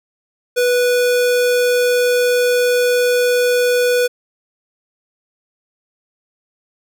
square tone, 491.5 Hz, B4, 8 cents flat, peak -13 dBFS, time 0.56-4.08 s, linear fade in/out 20 ms, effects none

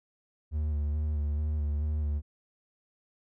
triangle tone with vibrato, 74.8 Hz, D2, 32 cents sharp, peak -25 dBFS, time 0.51-2.22 s, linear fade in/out 50 ms, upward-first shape square, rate 2.3 Hz, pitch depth 30 cents each way, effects none

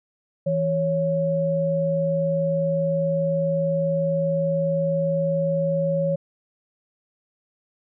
sine tone pair together, 164.25 / 554.4 Hz, E3 / C#5, -6 / 0 cents, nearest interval octave + major sixth, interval 2106 cents, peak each -24 / -21 dBFS, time 0.46-6.16 s, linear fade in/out 10 ms, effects none

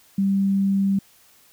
sine tone, 196 Hz, G3, in tune, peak -17 dBFS, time 0.18-0.99 s, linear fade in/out 5 ms, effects white hiss -55 dBFS RMS until 1.52 s

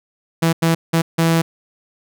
sawtooth tone bursts at uneven times, 164.81 Hz, E3, in tune, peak -9 dBFS, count 4, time 0.42-0.53 / 0.62-0.75 / 0.93-1.02 / 1.18-1.42 s, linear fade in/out 10 ms, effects none

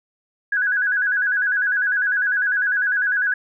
sine tone with vibrato, 1572 Hz, G6, 4 cents sharp, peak -17 dBFS, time 0.52-3.34 s, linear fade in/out 5 ms, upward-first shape square, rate 10 Hz, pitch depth 88 cents each way, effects none

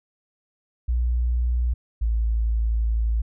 sine tone pair in turn, 60.2 / 55.84 Hz, B1 / A1, -44 / +26 cents, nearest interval minor second, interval 130 cents, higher first, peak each -19 dBFS, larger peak neither, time 0.88-1.74 / 2.01-3.22 s, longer second, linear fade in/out 10 ms, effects none

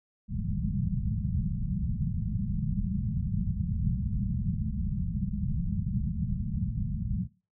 white low-pass noise, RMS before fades -30 dBFS, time 0.28-7.28 s, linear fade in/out 50 ms, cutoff 210 Hz, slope 96 dB/octave, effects noise-tail reverb RT60 0.3 s tail -19 dB re dry

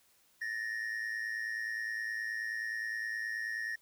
triangle tone pair together, 1755.2 / 1864.7 Hz, A6 / A#6, -5 / 0 cents, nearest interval minor second, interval 105 cents, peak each -37 / -35 dBFS, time 0.41-3.76 s, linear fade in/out 10 ms, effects white hiss -68 dBFS RMS until 3.81 s

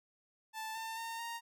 sawtooth tone with pitch steps, 880 / 896.4 / 913.1 / 930.2 Hz, A5 / A5 / A#5 / A#5, 0 / +32 / -36 / -4 cents, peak -36 dBFS, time 0.53-1.41 s, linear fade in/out 50 ms, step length 220 ms, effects none

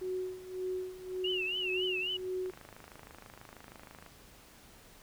sine tone with tremolo, 370 Hz, F#4, in tune, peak -32 dBFS, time 0.01-2.51 s, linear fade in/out 10 ms, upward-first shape sine, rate 1.8 Hz, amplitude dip 80%
sine tone with vibrato, 2794 Hz, F7, in tune, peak -32 dBFS, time 1.24-2.17 s, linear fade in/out 5 ms, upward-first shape triangle, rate 3.7 Hz, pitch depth 160 cents each way
click train, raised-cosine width 0.5 ms, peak -34 dBFS, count 43, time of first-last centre 2.46-4.063 s, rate 26.2 Hz
effects pink hiss -57 dBFS RMS until 5.02 s

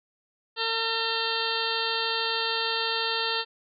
harmonic tone, 453.2 Hz, A#4, 49 cents flat, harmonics 1 / 2 / 3 / 4 / 6 / 7 / 8 / 9 / 10, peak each -34 / -34 / -34 / -34 / -34 / -34 / -34 / -34 / -34 dBFS, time 0.56-3.45 s, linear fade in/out 50 ms, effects none

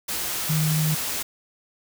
sine tone in noise, 155.56 Hz, D#3, in tune, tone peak -20 dBFS, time 0.49-0.95 s, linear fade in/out 10 ms, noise white, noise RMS -28 dBFS, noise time 0.08-1.23 s, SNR +5 dB, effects none

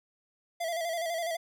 square tone with vibrato, 670 Hz, E5, 28 cents sharp, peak -31 dBFS, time 0.6-1.37 s, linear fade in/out 10 ms, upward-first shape square, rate 12 Hz, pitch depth 51 cents each way, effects none

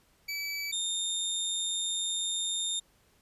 25% pulse tone pair in turn, 2299 / 3646 Hz, D7 / A#7, -37 / -39 cents, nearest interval minor sixth, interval 798 cents, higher second, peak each -29 / -26 dBFS, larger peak second, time 0.28-0.72 / 0.72-2.8 s, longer second, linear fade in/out 10 ms, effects pink hiss -66 dBFS RMS until 3.21 s + resampled to 32000 Hz

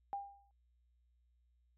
sine tone with exponential decay, 800 Hz, G5, 35 cents sharp, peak -35 dBFS, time 0.13-0.51 s, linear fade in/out 0 ms, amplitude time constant 81 ms, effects added 60 Hz sine -70 dBFS peak until 1.77 s

